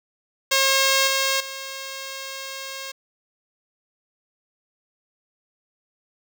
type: tone with level steps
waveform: 5% pulse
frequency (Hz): 539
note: C#5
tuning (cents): -49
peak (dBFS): -5 / -8 / -20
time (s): 0.51-2.92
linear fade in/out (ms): 10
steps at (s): 1.07 / 1.4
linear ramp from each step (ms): 5
effects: none